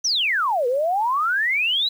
sine exponential two-way sweep, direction down then up, 6190 to 471.9 to 4043 Hz, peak -18 dBFS, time 0.04-1.89 s, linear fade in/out 10 ms, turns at 0.67 s, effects 8-bit

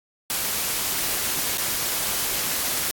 white noise with dropouts, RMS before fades -25 dBFS, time 0.3-2.91 s, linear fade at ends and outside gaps 0 ms, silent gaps 1.574-1.581 s, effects AAC 64 kbps

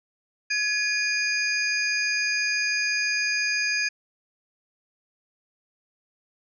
sine tone cluster, 1689 / 2451 / 4897 / 6360 Hz, G#6 / D#7 / D#8 / G8, +29 / -27 / -28 / +24 cents, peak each -27 / -26 / -29 / -34 dBFS, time 0.5-3.89 s, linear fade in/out 10 ms, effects none

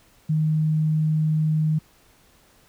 sine tone, 155.56 Hz, D#3, in tune, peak -18 dBFS, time 0.29-1.79 s, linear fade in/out 10 ms, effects pink hiss -57 dBFS RMS until 2.68 s

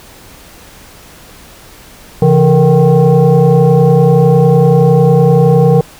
sine tone with frequency modulation, 167.4 Hz, E3, 27 cents sharp, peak -4 dBFS, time 2.22-5.81 s, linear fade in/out 2 ms, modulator 304 Hz, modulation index 1.4, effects pink hiss -37 dBFS RMS until 5.99 s

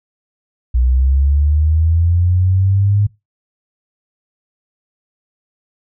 sine linear sweep, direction up, 60.2 to 103.83 Hz, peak -10 dBFS, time 0.74-3.07 s, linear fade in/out 10 ms, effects noise-tail reverb RT60 0.2 s tail -20 dB re dry

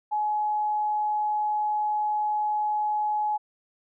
sine tone, 845 Hz, G#5, 30 cents sharp, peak -23 dBFS, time 0.11-3.38 s, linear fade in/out 20 ms, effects none

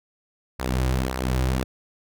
sawtooth tone with flanger, 64.1 Hz, C2, 35 cents flat, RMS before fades -24 dBFS, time 0.59-1.64 s, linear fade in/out 10 ms, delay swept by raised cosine 0.29 to 4.59 ms, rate 1.8 Hz, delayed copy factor -0.6, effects none

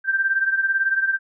sine beating tone pair, 1568 / 1586 Hz, G6 / G6, 0 / +20 cents, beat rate 18 Hz, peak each -19 / -24 dBFS, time 0.04-1.19 s, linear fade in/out 50 ms, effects none

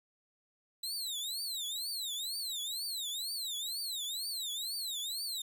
sawtooth tone with vibrato, 3951 Hz, B7, in tune, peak -33 dBFS, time 0.83-5.42 s, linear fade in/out 5 ms, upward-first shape triangle, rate 2.1 Hz, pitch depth 290 cents each way, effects 11-bit

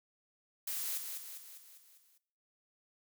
blue noise with echo, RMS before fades -38 dBFS, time 0.67-0.98 s, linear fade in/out 5 ms, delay 200 ms, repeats 6, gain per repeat -5 dB, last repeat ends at 2.18 s, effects noise-tail reverb RT60 0.6 s tail -19 dB re dry

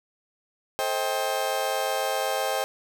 35% pulse chord, A half-diminished seventh, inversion none, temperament just, 440 / 528 / 633.6 / 792 Hz, A4 / C5 / Eb5 / G5, 0 / +16 / +31 / +18 cents, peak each -33 / -28 / -29 / -27 dBFS, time 0.79-2.64 s, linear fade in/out 0 ms, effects none

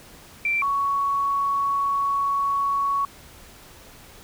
sine tone pair in turn, 2349 / 1115.6 Hz, D7 / C#6, 0 / +11 cents, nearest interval octave + minor second, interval 1289 cents, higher first, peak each -20 dBFS, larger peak neither, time 0.45-0.62 / 0.62-3.05 s, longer second, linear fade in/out 2 ms, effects pink hiss -47 dBFS RMS until 4.23 s

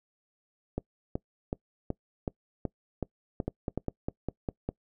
two click trains, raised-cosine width 2 ms, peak -17 / -17 dBFS, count 9 / 7, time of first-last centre 0.78-3.776 / 3.48-4.69 s, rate 2.67 / 4.96 Hz, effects noise-tail reverb RT60 0.1 s tail -23 dB re dry

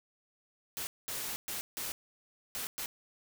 white noise bursts at uneven times, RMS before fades -38 dBFS, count 6, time 0.77-0.87 / 1.08-1.36 / 1.48-1.61 / 1.77-1.92 / 2.55-2.67 / 2.78-2.86 s, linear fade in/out 0 ms, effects none

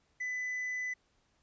triangle tone, 2000 Hz, B6, 21 cents sharp, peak -32 dBFS, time 0.2-0.94 s, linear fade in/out 10 ms, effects pink hiss -73 dBFS RMS until 1.42 s + resampled to 16000 Hz

